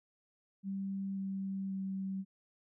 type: tone with pitch steps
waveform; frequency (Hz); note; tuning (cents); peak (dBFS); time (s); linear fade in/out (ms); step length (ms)
sine; 194.9 / 193.55 / 192.22; G3 / G3 / G3; -10 / -22 / -34; -35; 0.63-2.25; 50; 540
effects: none